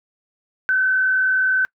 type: tone with frequency modulation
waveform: sine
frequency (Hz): 1525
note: G6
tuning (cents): -48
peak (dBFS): -15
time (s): 0.69-1.65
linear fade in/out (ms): 0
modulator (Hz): 39.8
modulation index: 0.61
effects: noise-tail reverb RT60 0.1 s tail -25 dB re dry